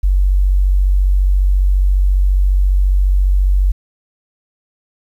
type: tone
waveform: sine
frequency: 47.29 Hz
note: F#1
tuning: 39 cents sharp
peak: -9 dBFS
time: 0.03-3.72 s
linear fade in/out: 10 ms
effects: 8-bit